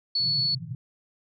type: tone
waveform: sine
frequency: 4416 Hz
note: C#8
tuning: 7 cents flat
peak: -22 dBFS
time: 0.15-0.55 s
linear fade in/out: 5 ms
type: band-pass noise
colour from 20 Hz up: white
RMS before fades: -36 dBFS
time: 0.2-0.75 s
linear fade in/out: 2 ms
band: 110 to 170 Hz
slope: 96 dB/octave
effects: none

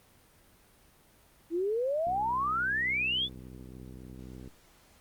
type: exponential sweep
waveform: sine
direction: up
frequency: 322.7 to 3553 Hz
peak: -27 dBFS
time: 1.5-3.29 s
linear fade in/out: 50 ms
type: click train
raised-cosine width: 3 ms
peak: -33 dBFS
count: 154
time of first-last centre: 2.07-4.476 s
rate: 63.6 Hz
effects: pink hiss -61 dBFS RMS until 5 s + Opus 32 kbps

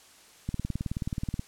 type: click train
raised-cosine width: 5 ms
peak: -18 dBFS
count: 18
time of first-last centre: 0.49-1.394 s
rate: 18.8 Hz
effects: white hiss -55 dBFS RMS until 1.47 s + low-pass 10000 Hz 12 dB/octave

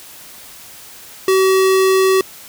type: tone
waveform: square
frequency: 380.3 Hz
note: F#4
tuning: 48 cents sharp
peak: -11 dBFS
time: 1.28-2.21 s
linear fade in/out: 2 ms
effects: white hiss -38 dBFS RMS until 2.48 s

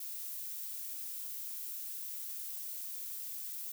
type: noise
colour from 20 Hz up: violet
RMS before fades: -42 dBFS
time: 0-3.72 s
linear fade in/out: 5 ms
effects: none

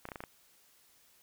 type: clicks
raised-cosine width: 0.5 ms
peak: -26 dBFS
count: 6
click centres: 0.054 / 0.088 / 0.118 / 0.158 / 0.205 / 0.238 s
effects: white hiss -65 dBFS RMS until 1.22 s

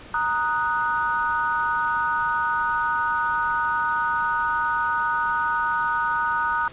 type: chord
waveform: sine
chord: D# minor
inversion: second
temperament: equal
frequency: 932.3 / 1244.5 / 1480 Hz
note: A#5 / D#6 / F#6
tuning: 0 / 0 / 0 cents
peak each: -25 dBFS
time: 0.14-6.68 s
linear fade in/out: 2 ms
effects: pink hiss -43 dBFS RMS until 6.72 s + resampled to 8000 Hz

